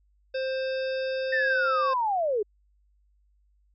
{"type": "harmonic tone", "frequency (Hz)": 525, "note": "C5", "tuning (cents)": 6, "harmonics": [1, 3, 5, 7, 9, 10], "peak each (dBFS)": [-27, -37, -41, -44, -46, -47], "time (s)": [0.34, 1.94], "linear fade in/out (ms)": 10}
{"type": "linear sweep", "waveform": "sine", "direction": "down", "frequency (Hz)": [1832, 392.8], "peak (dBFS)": -23, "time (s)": [1.32, 2.43], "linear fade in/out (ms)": 10}
{"effects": ["added 50 Hz sine -62 dBFS peak until 3.74 s"]}